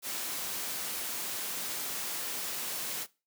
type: noise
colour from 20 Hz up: white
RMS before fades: -36 dBFS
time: 0.02-3.07 s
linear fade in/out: 50 ms
effects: noise-tail reverb RT60 0.3 s tail -21 dB re dry + high-pass 150 Hz 12 dB/octave